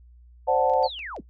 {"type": "chord", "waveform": "sine", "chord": "D dominant seventh", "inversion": "third", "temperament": "equal", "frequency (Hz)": [523.3, 587.3, 740, 880], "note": ["C5", "D5", "F#5", "A5"], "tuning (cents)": [0, 0, 0, 0], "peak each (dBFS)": [-23, -26, -23, -24], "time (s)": [0.47, 0.88], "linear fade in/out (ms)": 20}
{"type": "clicks", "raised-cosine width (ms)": 0.2, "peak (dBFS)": -33, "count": 5, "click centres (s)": [0.698, 0.737, 0.828, 0.992, 1.164]}
{"type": "linear sweep", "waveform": "sine", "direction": "down", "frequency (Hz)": [4689, 110.2], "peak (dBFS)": -33, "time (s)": [0.83, 1.21], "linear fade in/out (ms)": 10}
{"effects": ["noise-tail reverb RT60 0.1 s tail -17 dB re dry", "added 60 Hz sine -48 dBFS peak until 1.29 s"]}